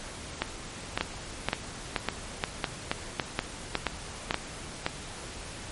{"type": "two click trains", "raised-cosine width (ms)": 0.3, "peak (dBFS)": [-9, -9], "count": [9, 8], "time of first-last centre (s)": [[0.42, 4.864], [1.01, 4.343]], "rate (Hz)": [1.8, 2.1], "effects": ["pink hiss -41 dBFS RMS until 5.71 s", "MP3 48 kbps"]}